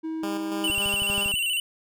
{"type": "tone", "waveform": "triangle", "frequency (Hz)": 320, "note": "D#4", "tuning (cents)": 49, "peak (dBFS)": -26, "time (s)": [0.03, 0.72], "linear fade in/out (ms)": 20}
{"type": "tone with tremolo", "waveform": "10% pulse", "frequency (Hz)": 201.1, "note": "G3", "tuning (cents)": 44, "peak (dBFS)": -22, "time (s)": [0.23, 1.32], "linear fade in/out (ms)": 2, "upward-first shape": "square", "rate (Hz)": 3.5, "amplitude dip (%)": 40}
{"type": "tone with vibrato", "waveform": "square", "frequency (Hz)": 2863, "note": "F7", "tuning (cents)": 42, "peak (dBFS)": -24, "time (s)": [0.64, 1.6], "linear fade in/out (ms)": 2, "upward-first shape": "square", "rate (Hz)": 14, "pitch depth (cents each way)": 67}
{"type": "click train", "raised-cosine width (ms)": 5, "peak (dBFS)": -24, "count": 9, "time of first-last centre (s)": [0.7, 1.34], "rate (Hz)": 12.5}
{"effects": []}